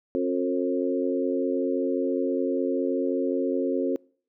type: harmonic tone with a mistuned harmonic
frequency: 89.6 Hz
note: F2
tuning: 45 cents sharp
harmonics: 3 / 4 / 5 / 6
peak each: -27 / -28 / -29 / -30 dBFS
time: 0.15-3.96 s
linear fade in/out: 0 ms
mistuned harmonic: 5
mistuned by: +17 cents
effects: noise-tail reverb RT60 0.5 s tail -26 dB re dry